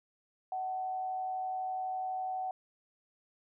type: tone with frequency modulation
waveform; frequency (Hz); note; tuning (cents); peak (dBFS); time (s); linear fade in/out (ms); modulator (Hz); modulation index
sine; 750; F#5; +23; -33; 0.52-2.51; 2; 112; 0.29
effects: none